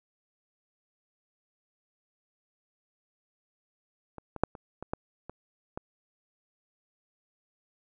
clicks, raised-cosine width 1 ms, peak -27 / -24 / -8 / -29 / -24 / -16 / -26 / -21 dBFS, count 8, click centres 4.183 / 4.363 / 4.436 / 4.552 / 4.826 / 4.935 / 5.296 / 5.775 s, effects none

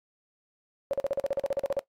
sine tone bursts, 554.4 Hz, C#5, in tune, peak -23 dBFS, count 14, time 0.91-1.792 s, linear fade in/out 0 ms, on 24 ms, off 42 ms, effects noise-tail reverb RT60 0.1 s tail -18 dB re dry + AAC 48 kbps

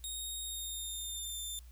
15% pulse tone with pitch glide, 3729 to 3573 Hz, A#7 to A7, 0 to +26 cents, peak -32 dBFS, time 0.04-1.59 s, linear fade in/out 0 ms, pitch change -74 cents, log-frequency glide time 0.42-1.38 s, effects added 60 Hz sine -50 dBFS peak until 1.71 s + white hiss -66 dBFS RMS until 1.71 s

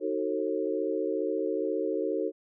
sine chord, D# diminished seventh, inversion none, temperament just, 311.1 / 373.4 / 448 / 537.6 Hz, D#4 / F#4 / A4 / C5, 0 / +16 / +31 / +47 cents, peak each -33 / -32 / -31 / -34 dBFS, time 0-2.32 s, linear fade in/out 50 ms, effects none

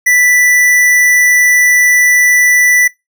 square tone, 1975.5 Hz, B6, in tune, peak -7 dBFS, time 0.06-2.88 s, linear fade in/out 10 ms, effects noise-tail reverb RT60 0.2 s tail -22 dB re dry

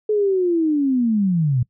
sine linear sweep, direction down, 431.5 to 116.54 Hz, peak -15 dBFS, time 0.09-1.63 s, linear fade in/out 5 ms, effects noise-tail reverb RT60 0.1 s tail -23 dB re dry

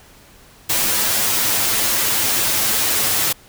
white noise with comb filter, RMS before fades -18 dBFS, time 0.69-3.33 s, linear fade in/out 10 ms, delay 9.1 ms, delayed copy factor +0.8, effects pink hiss -47 dBFS RMS until 3.48 s

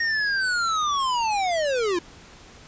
square linear sweep, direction down, 1864.7 to 329.6 Hz, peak -22 dBFS, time 0-1.99 s, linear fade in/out 5 ms, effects pink hiss -47 dBFS RMS until 2.67 s + resampled to 16000 Hz

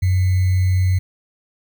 sine tone with sample-and-hold, 92.5 Hz, F#2, in tune, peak -13 dBFS, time 0.02-0.99 s, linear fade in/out 10 ms, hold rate 2100 Hz, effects none

